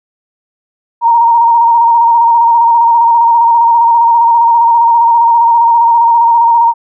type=tone with vibrato; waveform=sine; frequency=932.3 Hz; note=A#5; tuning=in tune; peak=-4 dBFS; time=1.01-6.74 s; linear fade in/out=50 ms; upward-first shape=square; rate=15 Hz; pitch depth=25 cents each way; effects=none